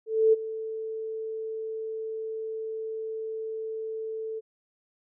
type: tone with ADSR envelope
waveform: sine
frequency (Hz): 441.8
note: A4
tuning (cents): +7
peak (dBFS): -15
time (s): 0.06-4.41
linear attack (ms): 270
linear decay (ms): 20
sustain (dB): -16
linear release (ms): 30
effects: none